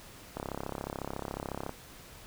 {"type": "click train", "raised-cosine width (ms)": 1, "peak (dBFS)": -21, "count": 46, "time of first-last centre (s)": [0.37, 1.694], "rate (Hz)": 34, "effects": ["pink hiss -51 dBFS RMS until 2.26 s"]}